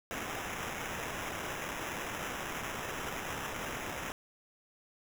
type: noise with sample-and-hold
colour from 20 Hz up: blue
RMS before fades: -39 dBFS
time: 0.11-4.12 s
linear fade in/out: 0 ms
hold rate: 4410 Hz
effects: none